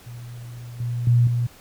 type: tone with level steps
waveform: sine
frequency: 120 Hz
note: B2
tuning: 49 cents flat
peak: -34 / -23 / -13 / -19 dBFS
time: 0.06-1.47 s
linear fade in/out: 10 ms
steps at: 0.8 / 1.07 / 1.27 s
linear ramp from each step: 2 ms
effects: pink hiss -49 dBFS RMS until 1.6 s